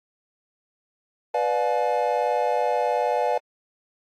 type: chord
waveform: triangle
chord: B diminished seventh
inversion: none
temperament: just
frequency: 493.9 / 592.7 / 711.2 / 853.4 Hz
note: B4 / D5 / F5 / Ab5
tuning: 0 / +16 / +31 / +47 cents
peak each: -24 dBFS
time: 1.34-3.38 s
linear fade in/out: 5 ms
effects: AAC 64 kbps